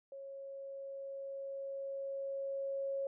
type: tone with level ramp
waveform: sine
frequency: 548 Hz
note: C#5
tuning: 20 cents flat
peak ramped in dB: -45 to -34 dBFS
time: 0.12-3.07 s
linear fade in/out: 2 ms
effects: none

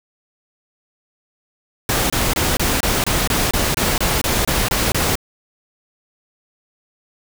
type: noise bursts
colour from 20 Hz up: pink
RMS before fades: -18 dBFS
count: 14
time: 1.89-5.155 s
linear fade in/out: 2 ms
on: 210 ms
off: 25 ms
effects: none

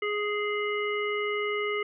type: harmonic tone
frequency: 416.3 Hz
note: G#4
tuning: 4 cents sharp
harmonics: 1 / 3 / 5 / 7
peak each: -29 / -34 / -32 / -39 dBFS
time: 0.02-1.83 s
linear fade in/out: 5 ms
effects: none

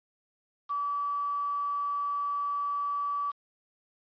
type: tone with quantisation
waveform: sine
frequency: 1150 Hz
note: D6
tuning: 37 cents flat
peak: -28 dBFS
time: 0.69-3.32 s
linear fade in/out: 20 ms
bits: 8
effects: resampled to 11025 Hz

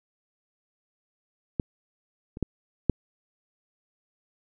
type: clicks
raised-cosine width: 3 ms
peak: -12 / -25 / -12 / -6 dBFS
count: 4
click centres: 1.598 / 2.371 / 2.427 / 2.897 s
effects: none

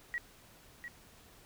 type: tone with echo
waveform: sine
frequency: 1915 Hz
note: A#6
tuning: 46 cents sharp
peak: -33 dBFS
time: 0.14-0.18 s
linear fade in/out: 0 ms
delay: 700 ms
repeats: 1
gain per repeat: -8 dB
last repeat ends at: 0.88 s
effects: pink hiss -59 dBFS RMS until 1.45 s

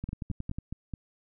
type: two click trains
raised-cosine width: 5 ms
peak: -22 / -23 dBFS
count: 7 / 5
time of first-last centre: 0.04-0.585 / 0.09-0.937 s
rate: 11 / 4.72 Hz
effects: none

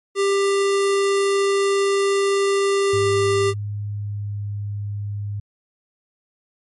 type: tone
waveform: square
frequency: 396.1 Hz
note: G4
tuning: 18 cents sharp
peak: -17 dBFS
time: 0.15-3.54 s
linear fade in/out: 50 ms
type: tone with pitch glide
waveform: sine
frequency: 103.2 to 102.43 Hz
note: G#2 to G#2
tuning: -10 to -23 cents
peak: -24 dBFS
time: 2.93-5.4 s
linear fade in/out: 5 ms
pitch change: -13 cents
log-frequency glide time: 3.84-4.36 s
effects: MP3 48 kbps

